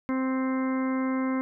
harmonic tone, 261.6 Hz, C4, in tune, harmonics 1 / 2 / 3 / 4 / 5 / 6 / 7 / 8, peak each -25 / -35 / -44 / -36 / -42 / -44 / -48 / -41 dBFS, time 0.09-1.41 s, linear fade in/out 0 ms, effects none

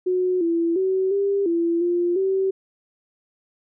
sine tone with pitch steps, 365.8 / 335.5 / 378.4 / 398.3 / 337.7 / 349.3 / 383.7 Hz, F#4 / E4 / F#4 / G4 / E4 / F4 / G4, -20 / +31 / +39 / +28 / +42 / 0 / -37 cents, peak -18 dBFS, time 0.06-2.51 s, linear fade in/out 10 ms, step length 350 ms, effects none

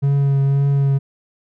triangle tone with vibrato, 139.1 Hz, C#3, 6 cents sharp, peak -11 dBFS, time 0.02-0.99 s, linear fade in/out 20 ms, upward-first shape triangle, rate 1.9 Hz, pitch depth 21 cents each way, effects none

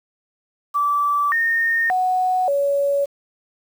sine tone with pitch steps, 1160 / 1835 / 739 / 563 Hz, D6 / A#6 / F#5 / C#5, -22 / -28 / -2 / +27 cents, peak -16 dBFS, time 0.74-3.06 s, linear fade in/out 20 ms, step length 580 ms, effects 7-bit

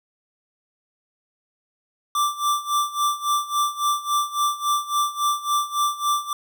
square tone with tremolo, 1174.7 Hz, D6, in tune, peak -18 dBFS, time 2.15-6.33 s, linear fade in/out 2 ms, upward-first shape sine, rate 3.6 Hz, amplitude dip 85%, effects none

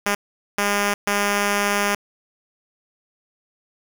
5% pulse tone bursts at uneven times, 203.4 Hz, G#3, 36 cents flat, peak -7 dBFS, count 3, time 0.06-0.15 / 0.58-0.94 / 1.07-1.95 s, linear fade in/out 5 ms, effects 7-bit

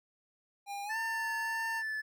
square tone with pitch glide, 805 to 914.1 Hz, G5 to A#5, +46 to -34 cents, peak -38 dBFS, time 0.66-1.83 s, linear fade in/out 50 ms, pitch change +220 cents, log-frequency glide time 0.84-0.97 s
triangle tone with vibrato, 1760 Hz, A6, in tune, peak -32 dBFS, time 0.89-2.02 s, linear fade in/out 20 ms, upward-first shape triangle, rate 1.6 Hz, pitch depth 27 cents each way
effects none

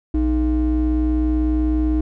triangle ring-modulated tone, 185 Hz, F#3, in tune, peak -10 dBFS, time 0.14-2.01 s, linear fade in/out 5 ms, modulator 126 Hz, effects tanh soft clip ceiling -7 dBFS

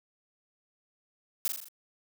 blue noise with echo, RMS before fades -29 dBFS, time 1.45-1.48 s, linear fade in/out 0 ms, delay 41 ms, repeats 5, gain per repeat -4 dB, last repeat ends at 1.685 s, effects none

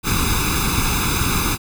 pink noise with comb filter, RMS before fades -19 dBFS, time 0.03-1.58 s, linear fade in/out 50 ms, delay 0.8 ms, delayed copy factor +0.9, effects none

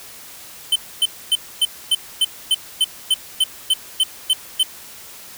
square tone bursts, 3068 Hz, G7, 38 cents flat, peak -13 dBFS, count 14, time 0.72-4.632 s, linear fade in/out 5 ms, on 38 ms, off 260 ms, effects white hiss -39 dBFS RMS until 5.37 s

